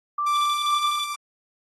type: tone with pitch glide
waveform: sine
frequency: 1174.7 to 1181.5 Hz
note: D6 to D6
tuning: 0 to +10 cents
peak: -22 dBFS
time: 0.18-0.99 s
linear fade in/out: 5 ms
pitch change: +10 cents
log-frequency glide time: 0.33-0.82 s
type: tone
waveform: sawtooth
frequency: 1174.7 Hz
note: D6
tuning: in tune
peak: -25 dBFS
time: 0.26-1.16 s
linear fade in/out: 10 ms
type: tone with tremolo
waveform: sine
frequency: 3481 Hz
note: A7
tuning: 19 cents flat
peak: -26 dBFS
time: 0.33-1.08 s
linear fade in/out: 20 ms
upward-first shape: square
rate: 12 Hz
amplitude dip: 70%
effects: AAC 32 kbps